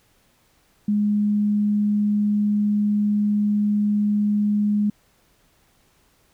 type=tone; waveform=sine; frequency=207.7 Hz; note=G#3; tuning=in tune; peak=-17 dBFS; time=0.88-4.9 s; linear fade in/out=5 ms; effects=pink hiss -61 dBFS RMS until 6.33 s